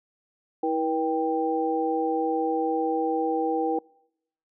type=tone cluster; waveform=sine; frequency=323.4 / 481 / 788 Hz; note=E4 / B4 / G5; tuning=-33 / -46 / +9 cents; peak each=-27 dBFS; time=0.63-3.79 s; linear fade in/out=5 ms; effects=noise-tail reverb RT60 0.8 s tail -26 dB re dry